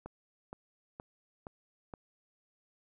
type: click train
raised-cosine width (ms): 1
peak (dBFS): -29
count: 5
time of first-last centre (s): 0.06-1.938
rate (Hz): 2.13
effects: none